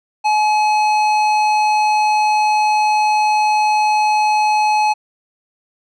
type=tone with tanh clipping; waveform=sine; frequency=850 Hz; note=G#5; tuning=40 cents sharp; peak=-14 dBFS; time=0.24-4.94 s; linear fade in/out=20 ms; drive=14 dB; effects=none